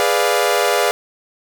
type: chord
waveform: sawtooth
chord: G# diminished seventh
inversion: none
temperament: equal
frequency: 415.3 / 493.9 / 587.3 / 698.5 Hz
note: G#4 / B4 / D5 / F5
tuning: 0 / 0 / 0 / 0 cents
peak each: -16 dBFS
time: 0-0.91 s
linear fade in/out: 0 ms
effects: none